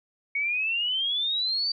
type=exponential sweep; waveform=sine; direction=up; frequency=2217 to 4660 Hz; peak=-24 dBFS; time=0.35-1.72 s; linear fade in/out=5 ms; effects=none